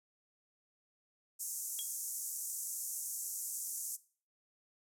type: band-pass noise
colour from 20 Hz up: pink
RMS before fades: -41 dBFS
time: 1.39-3.97 s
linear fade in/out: 20 ms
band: 6300 to 14000 Hz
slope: 48 dB/octave
type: tone with exponential decay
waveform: sine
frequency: 3303 Hz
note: G#7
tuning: 10 cents flat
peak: -36 dBFS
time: 1.79-1.88 s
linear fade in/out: 0 ms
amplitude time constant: 19 ms
effects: noise-tail reverb RT60 0.4 s tail -18 dB re dry

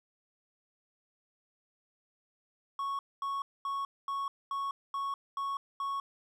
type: tone bursts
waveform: triangle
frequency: 1107 Hz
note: C#6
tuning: 3 cents flat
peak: -30 dBFS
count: 8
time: 2.79-6 s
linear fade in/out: 2 ms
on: 200 ms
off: 230 ms
effects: none

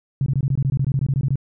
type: tone bursts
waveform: sine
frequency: 135.4 Hz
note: C#3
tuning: 40 cents flat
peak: -16 dBFS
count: 16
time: 0.21-1.357 s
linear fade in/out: 2 ms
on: 52 ms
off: 21 ms
effects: none

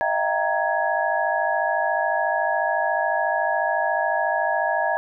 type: tone cluster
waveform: sine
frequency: 626 / 680 / 777 / 933 / 1670 Hz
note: D#5 / F5 / G5 / A#5 / G#6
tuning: +10 / -46 / -16 / +1 / +9 cents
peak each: -26 dBFS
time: 0.01-4.97 s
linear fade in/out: 0 ms
effects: none

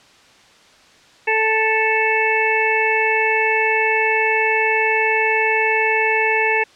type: harmonic tone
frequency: 440 Hz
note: A4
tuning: in tune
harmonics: 1 / 2 / 4 / 5 / 6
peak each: -21 / -21 / -21 / -21 / -21 dBFS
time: 1.27-6.64 s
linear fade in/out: 10 ms
effects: white hiss -49 dBFS RMS until 6.75 s + low-pass 5000 Hz 12 dB/octave

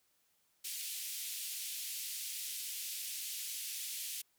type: band-pass noise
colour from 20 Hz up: white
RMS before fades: -42 dBFS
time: 0.64-4.22 s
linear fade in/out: 10 ms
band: 2500 to 15000 Hz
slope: 24 dB/octave
effects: white hiss -75 dBFS RMS until 4.38 s

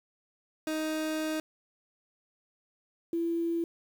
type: tone pair in turn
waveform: 30% pulse / sine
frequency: 312.4 / 336 Hz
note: D#4 / E4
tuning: +7 / +33 cents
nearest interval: minor second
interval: 126 cents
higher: second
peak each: -27 dBFS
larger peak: neither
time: 0.67-1.4 / 3.13-3.64 s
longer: first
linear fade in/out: 2 ms
effects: 9-bit

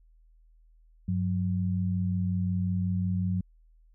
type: tone pair together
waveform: sine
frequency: 96.5 / 182.04 Hz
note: G2 / F#3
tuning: -27 / -28 cents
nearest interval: major seventh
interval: 1099 cents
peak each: -28 dBFS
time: 1.08-3.41 s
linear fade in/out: 5 ms
effects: added 40 Hz sine -56 dBFS peak until 3.94 s

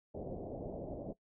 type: low-pass noise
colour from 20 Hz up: white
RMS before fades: -43 dBFS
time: 0.14-1.13 s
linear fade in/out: 10 ms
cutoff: 670 Hz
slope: 48 dB/octave
effects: noise-tail reverb RT60 0.1 s tail -18 dB re dry

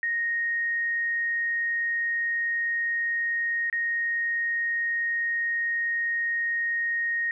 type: tone with dropouts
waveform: sine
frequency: 1864.7 Hz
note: A#6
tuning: in tune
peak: -24 dBFS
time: 0.03-7.31 s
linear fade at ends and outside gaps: 1 ms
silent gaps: 3.699-3.727 s
effects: none

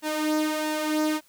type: tone with flanger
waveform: sawtooth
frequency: 307.5 Hz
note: D#4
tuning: 20 cents flat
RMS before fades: -26 dBFS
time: 0.02-1.21 s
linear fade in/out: 50 ms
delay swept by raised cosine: 1.1 to 3.1 ms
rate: 1.5 Hz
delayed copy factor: +0.55
effects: white hiss -60 dBFS RMS until 1.28 s

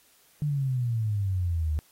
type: exponential sweep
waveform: sine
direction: down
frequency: 151.5 to 74 Hz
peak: -24 dBFS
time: 0.42-1.79 s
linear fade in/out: 0 ms
effects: white hiss -61 dBFS RMS until 1.91 s + AAC 48 kbps

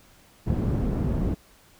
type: low-pass noise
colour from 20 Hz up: white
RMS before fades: -25 dBFS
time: 0.46-1.35 s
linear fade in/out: 20 ms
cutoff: 190 Hz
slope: 12 dB/octave
effects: pink hiss -56 dBFS RMS until 1.79 s

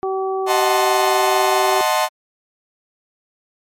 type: harmonic tone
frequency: 382.3 Hz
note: G4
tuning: 43 cents flat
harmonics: 1 / 2 / 3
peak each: -20 / -24 / -29 dBFS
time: 0.03-1.81 s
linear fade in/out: 0 ms
type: chord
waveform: 40% pulse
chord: D# diminished seventh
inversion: none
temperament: equal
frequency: 622.3 / 740 / 880 / 1046.5 Hz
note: D#5 / F#5 / A5 / C6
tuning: 0 / 0 / 0 / 0 cents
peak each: -20 dBFS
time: 0.46-2.09 s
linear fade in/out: 50 ms
effects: MP3 64 kbps

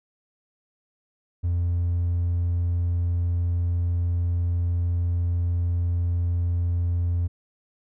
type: tone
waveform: triangle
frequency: 86.9 Hz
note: F2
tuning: 8 cents flat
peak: -18 dBFS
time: 1.43-7.28 s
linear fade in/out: 20 ms
effects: tanh soft clip ceiling -16 dBFS

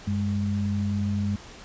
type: tone pair together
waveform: sine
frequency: 96.5 / 204.5 Hz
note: G2 / G#3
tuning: -27 / -26 cents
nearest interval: octave + minor second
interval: 1301 cents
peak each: -26 / -26 dBFS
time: 0.07-1.36 s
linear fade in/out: 5 ms
effects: pink hiss -45 dBFS RMS until 1.64 s + resampled to 16000 Hz

